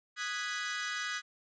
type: chord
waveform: sawtooth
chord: G# minor seventh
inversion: second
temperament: equal with one note detuned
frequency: 1240.2 / 1480 / 1661.2 / 1975.5 Hz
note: D#6 / F#6 / G#6 / B6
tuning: -6 / 0 / 0 / 0 cents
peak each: -37 / -37 / -35 / -36 dBFS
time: 0.16-1.22 s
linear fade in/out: 50 ms
effects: resampled to 16000 Hz